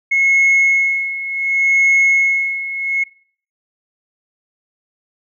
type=tone with tremolo; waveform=sine; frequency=2176 Hz; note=C#7; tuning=33 cents flat; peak=-7 dBFS; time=0.11-3.04 s; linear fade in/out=10 ms; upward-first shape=sine; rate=0.68 Hz; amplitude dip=80%; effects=noise-tail reverb RT60 0.5 s tail -21 dB re dry + tanh soft clip ceiling -7 dBFS